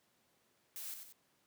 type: noise with echo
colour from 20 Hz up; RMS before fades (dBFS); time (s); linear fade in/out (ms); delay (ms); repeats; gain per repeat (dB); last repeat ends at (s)
blue; -45; 0.76-0.94; 0; 92; 2; -6; 1.124
effects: pink hiss -74 dBFS RMS until 1.46 s + high-pass 150 Hz 12 dB/octave